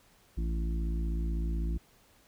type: harmonic tone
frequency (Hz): 56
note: A1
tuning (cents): +31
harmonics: 1 / 3 / 4 / 5 / 6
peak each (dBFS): -29 / -39 / -46 / -46 / -45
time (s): 0.37-1.78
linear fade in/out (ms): 10
effects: pink hiss -63 dBFS RMS until 2.27 s